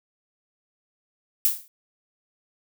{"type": "noise with exponential decay", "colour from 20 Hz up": "violet", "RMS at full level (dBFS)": -17, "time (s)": [1.45, 1.68], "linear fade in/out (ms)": 0, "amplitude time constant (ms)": 49, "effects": []}